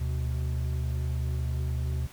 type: tone pair together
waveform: triangle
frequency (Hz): 74.5 / 125.29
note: D2 / B2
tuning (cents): +25 / +25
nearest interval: major sixth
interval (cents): 900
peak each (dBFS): -26 / -29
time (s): 0-2.07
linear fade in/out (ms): 10
effects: tanh soft clip ceiling -17 dBFS + pink hiss -51 dBFS RMS until 2.12 s